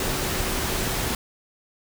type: tone in noise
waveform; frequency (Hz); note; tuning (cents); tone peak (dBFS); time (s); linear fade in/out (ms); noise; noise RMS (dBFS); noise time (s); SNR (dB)
sine; 374.1; F#4; +19; -36; 0-1.15; 2; pink; -26; 0-1.15; -13
effects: none